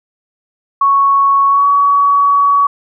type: tone with pitch glide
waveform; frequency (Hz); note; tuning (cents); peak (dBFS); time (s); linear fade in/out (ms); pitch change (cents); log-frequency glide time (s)
sine; 1108.7 to 1130; C#6 to C#6; 0 to +33; -7; 0.81-2.67; 5; +33; 1.48-1.66
effects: none